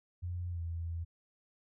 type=tone with pitch glide; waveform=sine; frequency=88.3 to 83.83 Hz; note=F2 to E2; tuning=+20 to +30 cents; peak=-35 dBFS; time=0.22-1.05 s; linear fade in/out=20 ms; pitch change=-90 cents; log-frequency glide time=0.5-0.61 s; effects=none